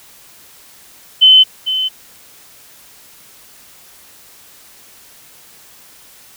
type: tone with echo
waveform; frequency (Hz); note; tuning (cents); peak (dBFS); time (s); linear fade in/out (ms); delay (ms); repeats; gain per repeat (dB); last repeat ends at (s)
sine; 3051; G7; -48; -3; 1.21-1.44; 20; 450; 1; -11; 1.89
effects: white hiss -43 dBFS RMS until 6.36 s